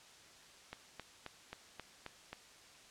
click train, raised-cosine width 0.3 ms, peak -28 dBFS, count 7, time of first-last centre 0.73-2.33 s, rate 3.75 Hz, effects white hiss -59 dBFS RMS until 2.9 s + low-pass 7000 Hz 12 dB/octave

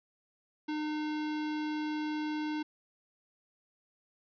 square tone, 304.2 Hz, D#4, 39 cents flat, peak -33 dBFS, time 0.68-2.63 s, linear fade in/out 10 ms, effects resampled to 11025 Hz + 12-bit

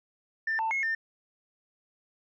sine tone with pitch steps, 1786 / 891 / 2168 / 1801 Hz, A6 / A5 / C#7 / A6, +25 / +22 / -39 / +40 cents, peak -25 dBFS, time 0.47-0.95 s, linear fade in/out 5 ms, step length 120 ms, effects tanh soft clip ceiling -23 dBFS

